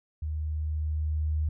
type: tone with level ramp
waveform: sine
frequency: 76.9 Hz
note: D#2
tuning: 20 cents flat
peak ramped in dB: -29 to -24 dBFS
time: 0.22-1.49 s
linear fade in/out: 5 ms
effects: none